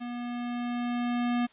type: tone with level ramp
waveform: square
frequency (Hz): 241.7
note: B3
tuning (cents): -37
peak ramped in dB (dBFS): -35 to -25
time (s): 0-1.47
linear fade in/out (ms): 20
effects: white hiss -59 dBFS RMS until 1.52 s + resampled to 8000 Hz